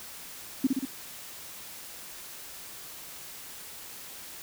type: tone with echo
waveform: sine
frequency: 265.3 Hz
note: C4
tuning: 24 cents sharp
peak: -19 dBFS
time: 0.64-0.67 s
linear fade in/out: 5 ms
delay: 61 ms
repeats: 3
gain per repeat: -3 dB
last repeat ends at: 0.853 s
effects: white hiss -44 dBFS RMS until 4.42 s